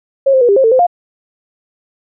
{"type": "tone with pitch steps", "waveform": "sine", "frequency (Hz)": [544, 524, 482.6, 400.5, 533, 449.4, 515, 705], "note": ["C#5", "C5", "B4", "G4", "C5", "A4", "C5", "F5"], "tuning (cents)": [-33, 2, -40, 37, 32, 37, -28, 16], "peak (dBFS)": -6, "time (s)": [0.26, 0.868], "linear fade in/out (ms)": 10, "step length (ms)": 76, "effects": []}